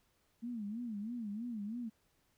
sine tone with vibrato, 222.2 Hz, A3, 17 cents sharp, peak -38 dBFS, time 0.42-1.9 s, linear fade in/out 20 ms, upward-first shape sine, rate 3.1 Hz, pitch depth 170 cents each way, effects pink hiss -75 dBFS RMS until 2.37 s

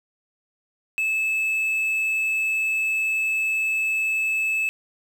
triangle tone with quantisation, 2609 Hz, E7, 18 cents flat, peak -19 dBFS, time 0.98-4.69 s, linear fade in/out 0 ms, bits 8, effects none

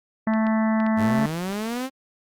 harmonic tone, 220 Hz, A3, in tune, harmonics 1 / 3 / 4 / 5 / 6 / 7 / 8 / 9, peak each -19 / -29 / -31 / -34 / -38 / -41 / -36 / -37 dBFS, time 0.27-1.26 s, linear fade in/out 2 ms
clicks, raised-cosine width 0.3 ms, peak -22 dBFS, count 5, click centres 0.337 / 0.468 / 0.802 / 0.865 / 1.527 s
sawtooth linear sweep, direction up, 92.5 to 269.7 Hz, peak -22 dBFS, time 0.96-1.9 s, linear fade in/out 50 ms
effects Opus 32 kbps

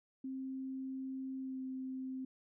sine tone with pitch glide, 264.2 to 261 Hz, C4 to C4, +17 to -4 cents, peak -39 dBFS, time 0.24-2.25 s, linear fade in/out 5 ms, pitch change -21 cents, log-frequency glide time 1.39-1.61 s, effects none

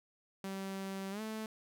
sawtooth tone with pitch glide, 193.5 to 218.5 Hz, G3 to A3, -22 to -12 cents, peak -35 dBFS, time 0.44-1.46 s, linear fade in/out 2 ms, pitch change +210 cents, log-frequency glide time 1.11-1.21 s, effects none

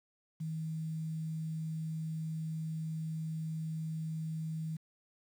sine tone with quantisation, 159.2 Hz, D#3, 40 cents sharp, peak -35 dBFS, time 0.4-4.77 s, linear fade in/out 10 ms, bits 10, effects none

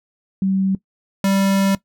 sine / square tone pair in turn, 192 / 195.36 Hz, G3 / G3, -36 / -6 cents, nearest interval unison, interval 30 cents, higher second, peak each -15 dBFS, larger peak neither, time 0.42-0.75 / 1.24-1.75 s, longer second, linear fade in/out 2 ms, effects noise-tail reverb RT60 0.1 s tail -18 dB re dry

